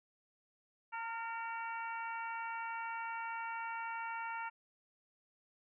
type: harmonic tone with a mistuned harmonic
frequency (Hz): 456.4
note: A#4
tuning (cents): -37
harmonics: 2 / 3 / 4 / 5 / 6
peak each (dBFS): -41 / -44 / -50 / -49 / -52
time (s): 0.92-4.5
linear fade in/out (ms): 20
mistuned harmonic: 3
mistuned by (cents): +29
effects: none